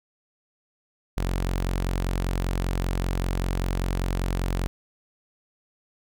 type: tone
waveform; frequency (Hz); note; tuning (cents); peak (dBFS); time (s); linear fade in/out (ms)
sawtooth; 45.12; F#1; -43; -20; 1.17-4.67; 0
effects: none